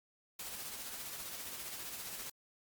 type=noise with tremolo; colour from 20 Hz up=white; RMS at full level=-43 dBFS; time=0.39-2.3 s; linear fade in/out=5 ms; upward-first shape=sine; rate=15 Hz; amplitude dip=35%; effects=Opus 48 kbps